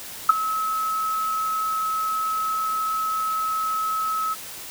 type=tone with ADSR envelope; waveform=sine; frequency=1291 Hz; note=E6; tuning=37 cents flat; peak=-6 dBFS; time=0.29-4.35 s; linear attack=6 ms; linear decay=15 ms; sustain=-16 dB; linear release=25 ms; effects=white hiss -37 dBFS RMS until 4.7 s